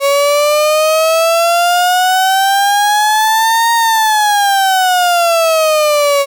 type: exponential two-way sweep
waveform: 35% pulse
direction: up then down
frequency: 554.4 to 932.3 to 554.4 Hz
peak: -7 dBFS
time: 0-6.26 s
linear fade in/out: 50 ms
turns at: 3.73 s
effects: none